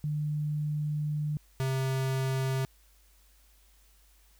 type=tone pair in turn; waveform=sine / square; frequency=150 / 132.64 Hz; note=D3 / C3; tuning=+37 / +24 cents; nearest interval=major second; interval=213 cents; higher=first; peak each=-28 dBFS; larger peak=neither; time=0.04-1.37 / 1.6-2.65 s; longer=first; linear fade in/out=0 ms; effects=added 50 Hz sine -60 dBFS peak until 4.39 s + white hiss -65 dBFS RMS until 4.39 s